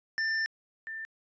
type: tone pair in turn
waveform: square / sine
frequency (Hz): 1785 / 1785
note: A6 / A6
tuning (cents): +24 / +24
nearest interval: unison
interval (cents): 0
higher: neither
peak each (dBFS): -28 / -36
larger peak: first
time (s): 0.18-0.46 / 0.87-1.05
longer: first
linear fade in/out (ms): 0
effects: resampled to 16000 Hz